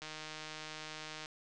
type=click train; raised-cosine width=0.2 ms; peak=-27 dBFS; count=193; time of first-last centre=0.02-1.259 s; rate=155 Hz; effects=resampled to 22050 Hz

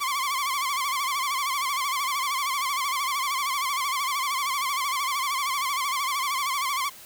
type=tone with vibrato; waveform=sawtooth; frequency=1092 Hz; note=C#6; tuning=26 cents flat; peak=-21 dBFS; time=0-6.9 s; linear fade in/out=20 ms; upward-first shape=sine; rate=13 Hz; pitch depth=110 cents each way; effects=white hiss -46 dBFS RMS until 7.05 s

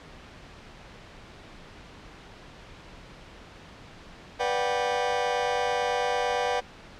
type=chord; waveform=sawtooth; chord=G major seventh; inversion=first; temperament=just; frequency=490 / 588 / 735 / 784 Hz; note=B4 / D5 / F#5 / G5; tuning=-14 / +2 / -12 / 0 cents; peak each=-24 / -28 / -26 / -26 dBFS; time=4.39-6.61 s; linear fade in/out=20 ms; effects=pink hiss -47 dBFS RMS until 6.99 s + low-pass 4000 Hz 12 dB/octave

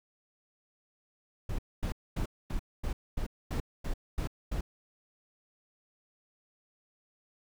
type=noise bursts; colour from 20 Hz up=brown; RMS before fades=-32 dBFS; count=10; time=1.49-4.61 s; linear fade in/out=5 ms; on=96 ms; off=240 ms; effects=none

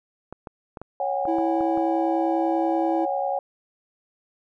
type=clicks; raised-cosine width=1 ms; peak=-22 dBFS; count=8; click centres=0.326 / 0.472 / 0.772 / 0.816 / 1.254 / 1.385 / 1.608 / 1.775 s
type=chord; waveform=sine; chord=C# suspended fourth; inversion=none; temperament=equal with one note detuned; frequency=554.4 / 740 / 810.2 Hz; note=C#5 / F#5 / G#5; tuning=0 / 0 / -43 cents; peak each=-27 dBFS; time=1-3.39 s; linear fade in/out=2 ms
type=tone; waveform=triangle; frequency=329.6 Hz; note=E4; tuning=in tune; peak=-21 dBFS; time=1.27-3.06 s; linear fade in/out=20 ms
effects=none

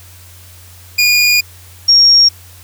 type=tone pair in turn; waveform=25% pulse / sine; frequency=2438 / 5566 Hz; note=D#7 / F8; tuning=-36 / -7 cents; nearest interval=octave + major second; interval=1429 cents; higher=second; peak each=-4 dBFS; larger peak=neither; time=0.98-1.41 / 1.88-2.29 s; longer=first; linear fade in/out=10 ms; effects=added 89 Hz sine -38 dBFS peak until 2.63 s + white hiss -41 dBFS RMS until 2.63 s

